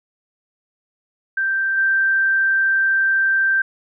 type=tone with level steps; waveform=sine; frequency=1568 Hz; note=G6; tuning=in tune; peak=-17 / -14 dBFS; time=1.37-3.62 s; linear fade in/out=5 ms; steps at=1.77 s; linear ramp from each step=10 ms; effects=none